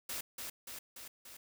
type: noise with echo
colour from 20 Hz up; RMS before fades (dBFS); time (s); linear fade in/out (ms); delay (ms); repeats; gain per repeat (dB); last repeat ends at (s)
white; -40; 0.09-0.21; 5; 290; 4; -3; 1.37
effects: none